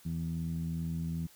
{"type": "tone with low-pass filter", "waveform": "15% pulse", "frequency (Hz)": 82.41, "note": "E2", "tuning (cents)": 0, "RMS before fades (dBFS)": -35, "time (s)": [0.05, 1.27], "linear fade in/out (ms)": 10, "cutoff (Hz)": 180, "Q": 3.3, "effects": ["white hiss -59 dBFS RMS until 1.35 s"]}